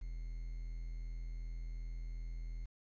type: tone with quantisation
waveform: triangle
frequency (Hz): 41.34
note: E1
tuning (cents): +6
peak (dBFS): -38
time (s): 0.01-2.66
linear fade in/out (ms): 10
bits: 11
effects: resampled to 16000 Hz

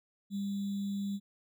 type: tone with sample-and-hold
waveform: sine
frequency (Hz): 199.7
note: G3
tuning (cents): +32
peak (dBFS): -32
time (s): 0.3-1.2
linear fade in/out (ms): 50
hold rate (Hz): 3675
effects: none

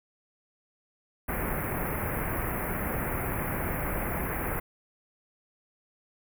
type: band-stop noise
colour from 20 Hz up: pink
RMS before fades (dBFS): -31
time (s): 1.28-4.6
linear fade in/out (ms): 10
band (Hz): 2300 to 11000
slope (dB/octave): 48
effects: none

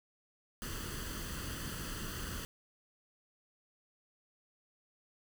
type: noise with comb filter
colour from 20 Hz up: pink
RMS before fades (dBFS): -41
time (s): 0.62-2.45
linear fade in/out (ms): 0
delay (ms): 0.65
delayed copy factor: +0.7
effects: none

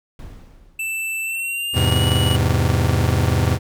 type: noise with exponential decay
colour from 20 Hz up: brown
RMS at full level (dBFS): -34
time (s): 0.19-1.39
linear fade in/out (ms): 2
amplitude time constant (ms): 260
type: tone with pitch glide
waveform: square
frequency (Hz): 2654 to 2928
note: E7 to F#7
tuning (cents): +11 to -19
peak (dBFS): -23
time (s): 0.79-2.36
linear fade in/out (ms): 5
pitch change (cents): +170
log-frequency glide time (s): 1.23-2.04
type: chord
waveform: 40% pulse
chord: E augmented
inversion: none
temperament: just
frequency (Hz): 82.41 / 103.01 / 128.76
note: E2 / G#2 / B#2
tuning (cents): 0 / -14 / -27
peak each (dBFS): -19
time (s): 1.73-3.59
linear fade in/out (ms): 50
effects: none

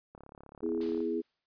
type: click train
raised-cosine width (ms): 1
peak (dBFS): -36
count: 31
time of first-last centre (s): 0.15-1.005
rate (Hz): 35.1
type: chord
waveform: sine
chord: E major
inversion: second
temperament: equal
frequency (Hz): 246.9 / 329.6 / 415.3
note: B3 / E4 / G#4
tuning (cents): 0 / 0 / 0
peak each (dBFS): -36 / -33 / -33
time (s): 0.62-1.22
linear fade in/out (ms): 20
type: noise with exponential decay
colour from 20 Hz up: white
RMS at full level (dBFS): -46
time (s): 0.81-1.46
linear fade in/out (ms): 2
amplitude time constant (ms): 140
effects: resampled to 11025 Hz

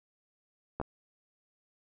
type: clicks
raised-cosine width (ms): 1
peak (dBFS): -20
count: 2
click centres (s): 0.8 / 0.814
effects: none

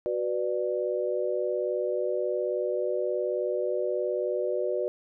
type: chord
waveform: sine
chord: B minor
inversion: second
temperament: just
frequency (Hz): 370.4 / 493.9 / 592.7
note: F#4 / B4 / D5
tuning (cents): +2 / 0 / +16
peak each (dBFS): -30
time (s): 0.06-4.88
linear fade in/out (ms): 0
effects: none

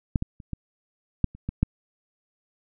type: clicks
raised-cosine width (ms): 5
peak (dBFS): -9 / -14 / -30 / -18 / -7 / -30 / -16 / -7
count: 8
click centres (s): 0.158 / 0.224 / 0.402 / 0.533 / 1.243 / 1.35 / 1.49 / 1.63
effects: none

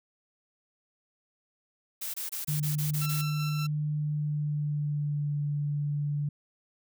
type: noise bursts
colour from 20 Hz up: blue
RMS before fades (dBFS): -35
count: 8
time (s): 2.01-3.218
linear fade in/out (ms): 10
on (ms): 130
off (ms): 24
type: tone with pitch glide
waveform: sine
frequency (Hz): 150 to 145.98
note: D3 to D3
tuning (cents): +37 to -10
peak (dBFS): -27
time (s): 2.48-6.29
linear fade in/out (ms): 5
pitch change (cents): -47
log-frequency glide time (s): 3.96-5.38
type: tone with tremolo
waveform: 15% pulse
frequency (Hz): 1342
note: E6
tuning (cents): +31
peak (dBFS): -29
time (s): 3.01-3.67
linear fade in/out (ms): 10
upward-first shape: square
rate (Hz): 5.2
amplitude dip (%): 25
effects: none

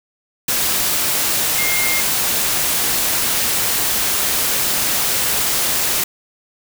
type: tone in noise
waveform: sine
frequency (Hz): 2123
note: C7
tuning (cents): +25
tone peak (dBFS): -20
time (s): 1.58-2.01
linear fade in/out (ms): 5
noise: white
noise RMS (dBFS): -18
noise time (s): 0.48-6.04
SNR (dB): -5
effects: none

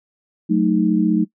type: chord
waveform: sine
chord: D# diminished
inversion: first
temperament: equal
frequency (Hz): 185 / 220 / 311.1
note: F#3 / A3 / D#4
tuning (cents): 0 / 0 / 0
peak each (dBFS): -18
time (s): 0.49-1.25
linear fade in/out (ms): 20
effects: noise-tail reverb RT60 0.1 s tail -21 dB re dry

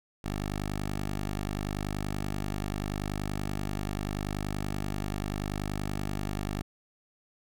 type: tone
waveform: 10% pulse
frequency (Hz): 50.4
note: G1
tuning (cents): +49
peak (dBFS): -23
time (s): 0.24-6.62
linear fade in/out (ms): 5
effects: none

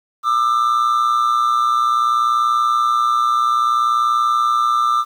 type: tone pair together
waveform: triangle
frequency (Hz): 1197.9 / 1318.5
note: D6 / E6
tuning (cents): +34 / 0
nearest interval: major second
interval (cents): 166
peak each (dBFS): -13 / -17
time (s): 0.23-5.05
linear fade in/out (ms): 50
effects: 8-bit

